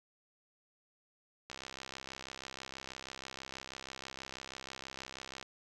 click train, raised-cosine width 0.2 ms, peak -26 dBFS, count 261, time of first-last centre 1.5-5.427 s, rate 66.2 Hz, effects none

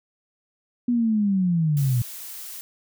sine linear sweep, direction down, 246.1 to 116.9 Hz, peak -18 dBFS, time 0.88-2.02 s, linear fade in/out 5 ms
blue noise, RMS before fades -37 dBFS, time 1.77-2.61 s, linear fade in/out 0 ms
effects none

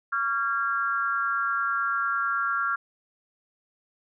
sine tone with amplitude modulation, 1380 Hz, F6, 21 cents flat, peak -19 dBFS, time 0.12-2.76 s, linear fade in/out 10 ms, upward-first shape sine, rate 251 Hz, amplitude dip 100%, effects none

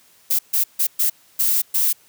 violet noise bursts at uneven times, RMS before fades -18 dBFS, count 6, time 0.3-0.39 / 0.53-0.64 / 0.79-0.87 / 0.99-1.1 / 1.39-1.62 / 1.74-1.93 s, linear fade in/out 10 ms, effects white hiss -54 dBFS RMS until 2.08 s + high-pass 60 Hz 12 dB/octave

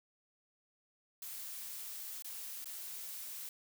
blue noise with dropouts, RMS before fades -45 dBFS, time 1.22-3.49 s, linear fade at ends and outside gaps 2 ms, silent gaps 2.223-2.245 / 2.644-2.657 s, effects none

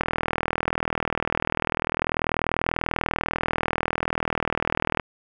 click train, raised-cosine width 0.5 ms, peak -7 dBFS, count 202, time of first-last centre 0.01-4.998 s, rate 40.3 Hz, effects none

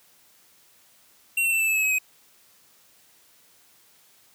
square tone with pitch steps, 2735 / 2704 / 2673 / 2642 / 2611 / 2581 / 2552 / 2523 Hz, F7 / E7 / E7 / E7 / E7 / E7 / D#7 / D#7, -37 / +43 / +23 / +3 / -17 / -37 / +43 / +23 cents, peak -21 dBFS, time 1.37-1.986 s, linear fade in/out 5 ms, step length 77 ms, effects white hiss -58 dBFS RMS until 4.34 s + high-pass 80 Hz 12 dB/octave

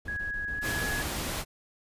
brown noise bursts, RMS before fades -40 dBFS, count 7, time 0.05-1.022 s, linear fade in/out 5 ms, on 120 ms, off 22 ms
sine tone with pitch glide, 1664 to 1683.3 Hz, G#6 to G#6, +3 to +23 cents, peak -31 dBFS, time 0.08-1.02 s, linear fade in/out 2 ms, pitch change +20 cents, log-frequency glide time 0.53-0.62 s
pink noise, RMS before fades -33 dBFS, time 0.61-1.45 s, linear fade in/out 50 ms
effects resampled to 32000 Hz

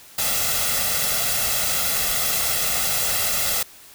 white noise with comb filter, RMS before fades -22 dBFS, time 0.18-3.63 s, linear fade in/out 5 ms, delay 1.5 ms, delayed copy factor +0.7, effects white hiss -46 dBFS RMS until 3.94 s

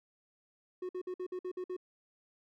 triangle tone bursts, 365.5 Hz, F#4, 21 cents flat, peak -34 dBFS, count 8, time 0.82-1.766 s, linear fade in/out 5 ms, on 71 ms, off 54 ms, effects none

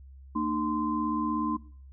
sine tone cluster, 227.5 / 304.1 / 1036 Hz, A#3 / D#4 / C6, -42 / -40 / -17 cents, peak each -30 / -30 / -31 dBFS, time 0.35-1.57 s, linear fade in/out 10 ms, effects noise-tail reverb RT60 0.5 s tail -20 dB re dry + added 67 Hz sine -46 dBFS peak until 1.92 s

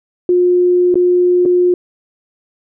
sine tone with dropouts, 357.4 Hz, F4, 40 cents sharp, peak -8 dBFS, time 0.29-1.74 s, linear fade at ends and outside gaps 2 ms, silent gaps 0.943-0.955 / 1.453-1.458 s, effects none

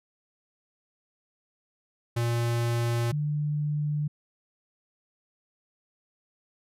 square / sine tone pair in turn, 118 / 148.67 Hz, A#2 / D3, +22 / +22 cents, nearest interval major third, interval 400 cents, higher second, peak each -25 dBFS, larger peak neither, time 2.16-3.12 / 3.12-4.08 s, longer neither, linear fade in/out 10 ms, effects resampled to 32000 Hz

